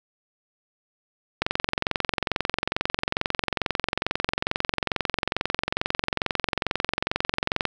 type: click train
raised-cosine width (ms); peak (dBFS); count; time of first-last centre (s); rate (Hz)
0.3; -6; 140; 1.42-7.653; 22.3
effects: none